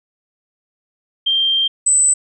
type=tone pair in turn; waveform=sine; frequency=3171 / 8023 Hz; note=G7 / B8; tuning=+19 / +26 cents; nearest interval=octave + major third; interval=1607 cents; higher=second; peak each=-13 / -10 dBFS; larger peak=second; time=1.26-1.68 / 1.86-2.14 s; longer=first; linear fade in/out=10 ms; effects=none